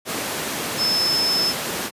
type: tone in noise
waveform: sine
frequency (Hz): 5240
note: E8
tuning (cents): -11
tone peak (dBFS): -18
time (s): 0.77-1.54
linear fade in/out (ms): 50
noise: pink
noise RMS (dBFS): -25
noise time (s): 0.05-1.91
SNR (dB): +4
effects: high-pass 200 Hz 12 dB/octave + resampled to 32000 Hz